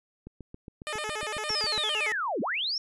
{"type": "click train", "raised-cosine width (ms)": 3, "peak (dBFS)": -29, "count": 12, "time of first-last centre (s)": [0.27, 1.779], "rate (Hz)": 7.29}
{"type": "tone with vibrato", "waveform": "10% pulse", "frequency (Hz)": 510, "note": "C5", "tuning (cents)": -44, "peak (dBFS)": -23, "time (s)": [0.87, 2.12], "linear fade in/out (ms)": 0, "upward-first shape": "square", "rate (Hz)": 8.8, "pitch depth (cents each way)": 300}
{"type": "linear two-way sweep", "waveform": "sine", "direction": "down then up", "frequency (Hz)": [5588, 180.4, 5588], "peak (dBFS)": -27, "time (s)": [1.49, 2.78], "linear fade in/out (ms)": 2, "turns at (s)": 2.41}
{"effects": ["resampled to 24000 Hz"]}